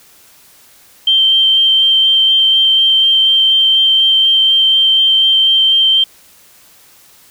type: tone with vibrato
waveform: sine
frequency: 3136 Hz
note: G7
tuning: in tune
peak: -7 dBFS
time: 1.07-6.04 s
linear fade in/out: 5 ms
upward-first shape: sine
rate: 4.1 Hz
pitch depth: 8 cents each way
effects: white hiss -45 dBFS RMS until 7.3 s